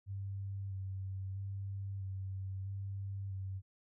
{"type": "tone with vibrato", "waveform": "sine", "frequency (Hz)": 97, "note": "G2", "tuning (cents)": -18, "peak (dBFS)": -38, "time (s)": [0.06, 3.62], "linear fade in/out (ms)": 50, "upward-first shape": "square", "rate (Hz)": 0.77, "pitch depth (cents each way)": 21, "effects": []}